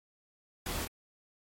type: noise with echo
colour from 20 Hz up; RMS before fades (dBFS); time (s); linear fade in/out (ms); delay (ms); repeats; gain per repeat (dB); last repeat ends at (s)
pink; -37; 0.66-0.85; 2; 25; 1; -4; 0.875
effects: MP3 64 kbps